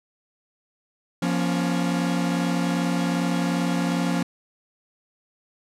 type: chord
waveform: 45% pulse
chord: Bb minor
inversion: second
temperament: equal with one note detuned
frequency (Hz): 174.61 / 237.2 / 277.2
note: F3 / Bb3 / Db4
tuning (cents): 0 / +30 / 0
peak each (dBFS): -24 / -28 / -27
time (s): 1.22-4.23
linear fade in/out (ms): 5
effects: low-pass 10000 Hz 12 dB/octave